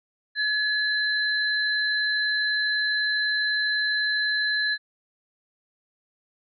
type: tone pair together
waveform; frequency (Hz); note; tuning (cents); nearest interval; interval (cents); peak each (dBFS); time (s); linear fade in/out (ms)
sine; 1706 / 4058; G#6 / B7; +46 / +46; octave + minor third; 1500; -23 / -27; 0.35-4.78; 50
effects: none